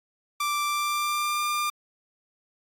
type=tone with pitch glide; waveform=sawtooth; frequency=1174.7 to 1197.3 Hz; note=D6 to D6; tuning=0 to +33 cents; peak=-21 dBFS; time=0.4-1.7 s; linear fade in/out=5 ms; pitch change=+33 cents; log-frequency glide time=0.66-1.44 s; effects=AAC 64 kbps